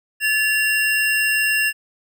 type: tone pair together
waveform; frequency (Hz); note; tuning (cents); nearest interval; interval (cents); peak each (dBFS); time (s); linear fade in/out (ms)
square; 1728.3 / 2758; A6 / F7; -31 / -22; minor sixth; 809; -20; 0.2-1.73; 50
effects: none